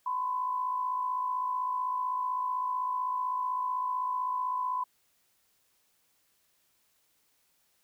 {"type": "tone pair together", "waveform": "sine", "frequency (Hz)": [1005, 1060.8], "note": ["B5", "C6"], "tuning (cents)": [30, 23], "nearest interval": "minor second", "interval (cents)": 93, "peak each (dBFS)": [-29, -38], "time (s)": [0.06, 4.84], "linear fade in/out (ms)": 5, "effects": ["white hiss -71 dBFS RMS until 7.83 s"]}